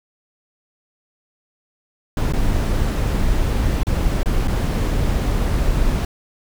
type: noise with dropouts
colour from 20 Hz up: brown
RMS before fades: -18 dBFS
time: 2.17-6.05 s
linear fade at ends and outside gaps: 2 ms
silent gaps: 2.324-2.335 / 3.833-3.868 / 4.232-4.258 / 4.474-4.48 s
effects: none